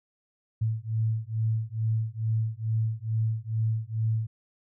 sine beating tone pair, 110 / 112.3 Hz, A2 / A2, 0 / +36 cents, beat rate 2.3 Hz, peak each -28 / -28 dBFS, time 0.61-4.27 s, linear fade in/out 10 ms, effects none

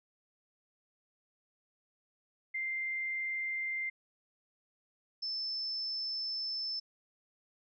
sine tone pair in turn, 2093 / 5274 Hz, C7 / E8, 0 / 0 cents, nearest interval octave + major third, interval 1600 cents, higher second, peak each -33 / -34 dBFS, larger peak first, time 2.54-3.9 / 5.22-6.8 s, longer second, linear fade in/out 10 ms, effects none

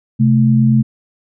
sine tone pair together, 130.2 / 219 Hz, C3 / A3, -8 / -8 cents, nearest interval major sixth, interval 900 cents, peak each -11 dBFS, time 0.19-0.83 s, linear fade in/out 20 ms, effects none

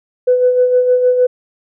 sine tone with tremolo, 499.6 Hz, B4, 20 cents sharp, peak -6 dBFS, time 0.27-1.27 s, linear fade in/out 10 ms, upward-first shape sine, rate 6.5 Hz, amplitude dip 50%, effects tanh soft clip ceiling -2 dBFS

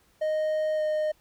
triangle tone with pitch glide, 620 to 614.7 Hz, D#5 to D#5, -6 to -21 cents, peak -22 dBFS, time 0.21-1.12 s, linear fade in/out 10 ms, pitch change -15 cents, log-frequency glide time 0.76-0.81 s, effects pink hiss -64 dBFS RMS until 1.2 s

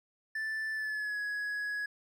triangle tone with pitch glide, 1760 to 1674.7 Hz, A6 to G#6, 0 to +14 cents, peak -31 dBFS, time 0.35-1.86 s, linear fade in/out 5 ms, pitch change -86 cents, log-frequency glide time 0.73-1.19 s, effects none

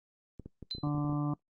clicks, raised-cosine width 3 ms, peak -31 dBFS, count 11, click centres 0.397 / 0.46 / 0.627 / 0.75 / 0.783 / 0.872 / 0.948 / 0.98 / 1.046 / 1.096 / 1.127 s
sine tone with exponential decay, 4052 Hz, B7, 44 cents sharp, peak -31 dBFS, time 0.71-0.89 s, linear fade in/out 0 ms, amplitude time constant 39 ms
harmonic tone, 146.83 Hz, D3, in tune, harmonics 1 / 2 / 4 / 5 / 6 / 7 / 8, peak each -31 / -32 / -46 / -44 / -51 / -46 / -45 dBFS, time 0.83-1.34 s, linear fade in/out 5 ms
effects noise-tail reverb RT60 0.1 s tail -20 dB re dry + Opus 32 kbps

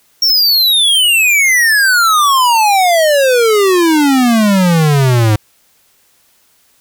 square exponential sweep, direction down, 5588 to 103.83 Hz, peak -8 dBFS, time 0.22-5.36 s, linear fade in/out 5 ms, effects white hiss -53 dBFS RMS until 6.8 s

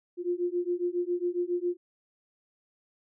sine beating tone pair, 349.2 / 356.5 Hz, F4 / F4, 0 / +36 cents, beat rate 7.3 Hz, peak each -30 dBFS, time 0.17-1.77 s, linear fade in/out 50 ms, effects none

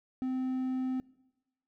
triangle tone, 258.3 Hz, C4, 22 cents flat, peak -28 dBFS, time 0.22-1 s, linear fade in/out 0 ms, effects noise-tail reverb RT60 1.0 s tail -22 dB re dry

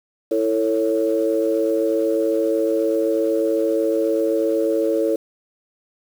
sine chord, A major, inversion second, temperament equal with one note detuned, 329.6 / 446.4 / 554.4 Hz, E4 / A4 / C#5, 0 / +25 / 0 cents, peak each -21 / -20 / -21 dBFS, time 0.31-5.16 s, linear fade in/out 5 ms, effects tanh soft clip ceiling -7 dBFS + 7-bit

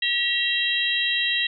harmonic tone with a mistuned harmonic, 643 Hz, E5, 43 cents flat, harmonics 3 / 4 / 5 / 6, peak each -26 / -26 / -26 / -26 dBFS, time 0.02-1.47 s, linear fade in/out 5 ms, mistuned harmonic 4, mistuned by +110 cents, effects none

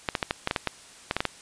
clicks, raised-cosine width 0.3 ms, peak -8 dBFS, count 12, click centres 0.088 / 0.152 / 0.228 / 0.309 / 0.474 / 0.511 / 0.562 / 0.673 / 1.111 / 1.166 / 1.205 / 1.253 s, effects white hiss -49 dBFS RMS until 1.41 s + resampled to 22050 Hz

